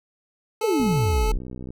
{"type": "tone with vibrato", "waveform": "25% pulse", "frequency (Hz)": 432.6, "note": "A4", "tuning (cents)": -29, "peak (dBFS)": -21, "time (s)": [0.61, 1.32], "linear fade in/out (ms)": 5, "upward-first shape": "sine", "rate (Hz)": 3.1, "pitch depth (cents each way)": 10}
{"type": "exponential sweep", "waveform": "sine", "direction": "down", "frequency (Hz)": [500, 31], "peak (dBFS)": -19, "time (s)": [0.63, 1.38], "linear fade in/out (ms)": 10}
{"type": "click train", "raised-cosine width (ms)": 3, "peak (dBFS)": -23, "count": 58, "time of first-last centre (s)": [0.8, 1.705], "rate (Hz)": 63}
{"effects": []}